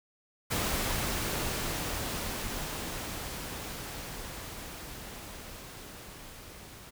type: noise with level ramp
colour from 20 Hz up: pink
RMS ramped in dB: -30 to -49 dBFS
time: 0.5-6.91 s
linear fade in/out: 20 ms
effects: none